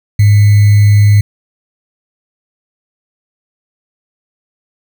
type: tone with sample-and-hold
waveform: sine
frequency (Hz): 103.4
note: G#2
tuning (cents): -7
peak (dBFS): -3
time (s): 0.19-1.21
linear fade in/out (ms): 5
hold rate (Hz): 2100
effects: none